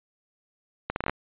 accelerating click train, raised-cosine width 0.5 ms, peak -12 dBFS, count 7, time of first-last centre 0.9-1.096 s, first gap 61 ms, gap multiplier 0.74, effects resampled to 8000 Hz

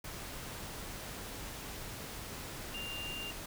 sine tone in noise, 2794 Hz, F7, in tune, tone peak -40 dBFS, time 2.74-3.31 s, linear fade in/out 5 ms, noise pink, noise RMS -44 dBFS, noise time 0.04-3.46 s, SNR +1 dB, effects none

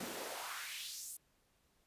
pink noise with high-pass filter sweep, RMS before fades -45 dBFS, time 0-1.17 s, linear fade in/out 5 ms, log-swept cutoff 210 to 10000 Hz, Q 2.1, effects pink hiss -75 dBFS RMS until 1.86 s + resampled to 32000 Hz

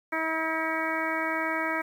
harmonic tone, 320.8 Hz, E4, 47 cents flat, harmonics 1 / 2 / 3 / 4 / 5 / 6 / 7, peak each -34 / -34 / -34 / -34 / -34 / -34 / -34 dBFS, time 0.12-1.82 s, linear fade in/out 10 ms, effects 9-bit

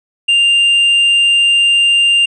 triangle tone, 2794 Hz, F7, in tune, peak -6 dBFS, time 0.28-2.26 s, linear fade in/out 10 ms, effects resampled to 24000 Hz

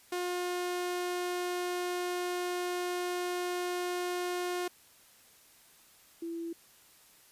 sawtooth / sine tone pair in turn, 357 / 334.8 Hz, F4 / E4, +38 / +27 cents, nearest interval minor second, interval 111 cents, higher first, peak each -28 / -35 dBFS, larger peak first, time 0.12-4.68 / 6.22-6.53 s, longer first, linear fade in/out 5 ms, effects white hiss -60 dBFS RMS until 7.31 s + resampled to 32000 Hz

